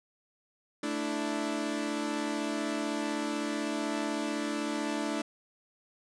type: chord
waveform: sawtooth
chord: A suspended fourth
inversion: none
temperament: equal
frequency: 220 / 293.7 / 329.6 Hz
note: A3 / D4 / E4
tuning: 0 / 0 / 0 cents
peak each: -33 / -29 / -33 dBFS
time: 0.83-5.22 s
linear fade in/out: 5 ms
effects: resampled to 22050 Hz + 10-bit